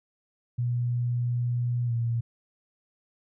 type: tone with pitch glide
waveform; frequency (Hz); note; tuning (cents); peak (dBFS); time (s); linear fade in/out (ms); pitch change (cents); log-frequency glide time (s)
sine; 121.3 to 116.97; B2 to A#2; -31 to +6; -24; 0.58-2.21; 10; -63; 1.86-1.92
effects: none